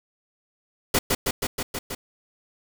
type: noise with echo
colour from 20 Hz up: pink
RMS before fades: -20 dBFS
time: 0.94-0.99 s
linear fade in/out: 5 ms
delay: 160 ms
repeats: 6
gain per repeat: -2 dB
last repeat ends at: 1.95 s
effects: none